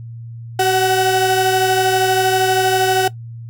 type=tone pair together; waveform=35% pulse; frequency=379.3 / 746 Hz; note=F#4 / F#5; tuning=+43 / +14 cents; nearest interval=octave; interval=1171 cents; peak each=-14 dBFS; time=0.59-3.08 s; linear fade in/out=5 ms; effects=noise-tail reverb RT60 0.1 s tail -17 dB re dry + added 116 Hz sine -29 dBFS peak until 3.49 s

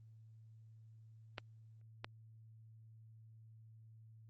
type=clicks; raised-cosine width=0.3 ms; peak=-26 dBFS; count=2; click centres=1.382 / 2.045 s; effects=added 111 Hz sine -57 dBFS peak until 4.29 s + Opus 24 kbps

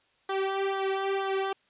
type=tone with flanger; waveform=sawtooth; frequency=388.7 Hz; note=G4; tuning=15 cents flat; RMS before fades=-29 dBFS; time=0.29-1.53 s; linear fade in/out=5 ms; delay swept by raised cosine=0.38 to 2.18 ms; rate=2.1 Hz; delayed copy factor=-0.95; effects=white hiss -67 dBFS RMS until 1.69 s + resampled to 8000 Hz

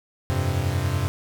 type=chord; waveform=45% pulse; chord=F suspended second; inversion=none; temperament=equal; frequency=87.31 / 98 / 130.81 Hz; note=F2 / G2 / C3; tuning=0 / 0 / 0 cents; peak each=-26 dBFS; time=0.3-1.08 s; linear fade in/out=0 ms; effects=none

